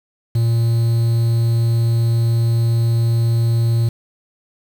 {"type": "tone with quantisation", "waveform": "triangle", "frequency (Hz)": 115.9, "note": "A#2", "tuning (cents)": -10, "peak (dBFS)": -11, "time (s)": [0.35, 3.89], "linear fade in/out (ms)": 5, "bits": 6, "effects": []}